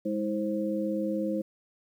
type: tone cluster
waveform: sine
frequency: 205.7 / 321.9 / 528 Hz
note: G#3 / E4 / C5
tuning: -16 / -41 / +16 cents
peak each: -31 / -31 / -32 dBFS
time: 0.05-1.42 s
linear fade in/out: 10 ms
effects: 10-bit